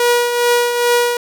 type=tone with tremolo; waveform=sawtooth; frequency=481.4 Hz; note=B4; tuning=44 cents flat; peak=-6 dBFS; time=0-1.17 s; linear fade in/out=2 ms; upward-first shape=triangle; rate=2.4 Hz; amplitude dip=55%; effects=none